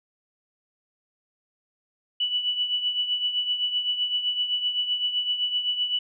sine tone with tremolo, 2960 Hz, F#7, in tune, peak -20 dBFS, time 2.2-5.99 s, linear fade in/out 5 ms, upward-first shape triangle, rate 7.8 Hz, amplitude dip 70%, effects none

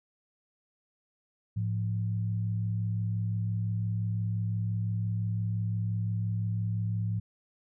sine tone pair together, 107.59 / 173.4 Hz, A2 / F3, -38 / -12 cents, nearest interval minor sixth, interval 826 cents, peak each -28 / -36 dBFS, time 1.56-7.2 s, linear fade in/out 10 ms, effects none

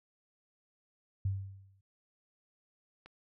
sine tone with exponential decay, 97.2 Hz, G2, 14 cents flat, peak -27 dBFS, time 1.25-1.81 s, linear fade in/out 5 ms, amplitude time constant 120 ms
click, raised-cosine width 0.3 ms, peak -36 dBFS, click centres 3.06 s
effects none

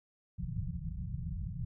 white low-pass noise, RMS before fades -38 dBFS, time 0.38-1.65 s, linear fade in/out 10 ms, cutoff 180 Hz, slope 96 dB/octave, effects none

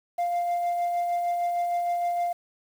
sine tone with tremolo, 698.5 Hz, F5, in tune, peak -20 dBFS, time 0.18-2.33 s, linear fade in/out 10 ms, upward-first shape sine, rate 6.5 Hz, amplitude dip 35%, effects tanh soft clip ceiling -22 dBFS + 8-bit

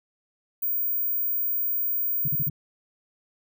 sine tone, 15240 Hz, A#9, 37 cents sharp, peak -23 dBFS, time 0.62-2.49 s, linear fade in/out 10 ms
sine tone bursts, 145.6 Hz, D3, 15 cents flat, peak -27 dBFS, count 4, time 2.25-2.499 s, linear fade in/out 2 ms, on 30 ms, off 43 ms
effects none

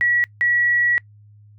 sine tone bursts at uneven times, 1929 Hz, B6, 41 cents flat, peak -15 dBFS, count 2, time 0.01-0.24 / 0.41-0.98 s, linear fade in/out 0 ms, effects noise-tail reverb RT60 0.1 s tail -24 dB re dry + added 104 Hz sine -45 dBFS peak until 1.58 s

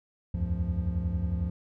triangle tone cluster, 72 / 82.9 / 94.1 / 174.7 Hz, D2 / E2 / F#2 / F3, -34 / +10 / +30 / +1 cents, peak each -29 / -31 / -31 / -31 dBFS, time 0.34-1.5 s, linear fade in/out 5 ms, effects none

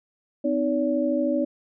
sine tone cluster, 257.1 / 310.1 / 570 Hz, C4 / D#4 / C#5, -30 / -6 / +48 cents, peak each -25 dBFS, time 0.44-1.45 s, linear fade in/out 10 ms, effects none

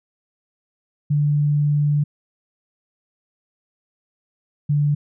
sine tone pair in turn, 146.83 / 146.29 Hz, D3 / D3, 0 / -6 cents, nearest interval unison, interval 6 cents, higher first, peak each -15 dBFS, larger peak neither, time 1.1-2.04 / 4.69-4.95 s, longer first, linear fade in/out 10 ms, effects none

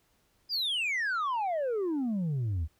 sine exponential sweep, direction down, 5030 to 73.7 Hz, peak -25 dBFS, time 0.49-2.68 s, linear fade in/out 50 ms, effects tanh soft clip ceiling -27 dBFS + pink hiss -70 dBFS RMS until 2.79 s

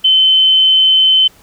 sine tone, 3065 Hz, G7, 40 cents flat, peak -6 dBFS, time 0.04-1.28 s, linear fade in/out 10 ms, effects pink hiss -46 dBFS RMS until 1.42 s

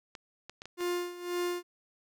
clicks, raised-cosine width 0.2 ms, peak -26 dBFS, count 5, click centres 0.152 / 0.496 / 0.619 / 0.656 / 0.807 s
45% pulse tone with tremolo, 353 Hz, F4, 19 cents sharp, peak -29 dBFS, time 0.77-1.63 s, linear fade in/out 50 ms, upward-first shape sine, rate 1.9 Hz, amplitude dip 80%
effects none

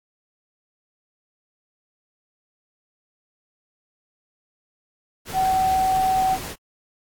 sine tone in noise, 757 Hz, F#5, 39 cents sharp, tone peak -17 dBFS, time 5.33-6.38 s, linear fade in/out 50 ms, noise pink, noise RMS -33 dBFS, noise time 5.25-6.56 s, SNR +13 dB, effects AAC 64 kbps

